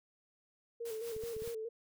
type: tone with vibrato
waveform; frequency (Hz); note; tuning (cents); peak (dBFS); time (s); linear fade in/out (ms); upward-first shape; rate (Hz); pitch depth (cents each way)
sine; 452.5; A4; +48; -38; 0.8-1.69; 10; square; 4.7; 52
type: noise with tremolo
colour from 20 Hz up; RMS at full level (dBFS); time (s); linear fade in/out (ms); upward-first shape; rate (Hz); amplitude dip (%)
white; -49; 0.85-1.55; 5; triangle; 5.2; 75
type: clicks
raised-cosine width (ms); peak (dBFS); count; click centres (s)
5; -38; 5; 1.165 / 1.237 / 1.366 / 1.421 / 1.476
effects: none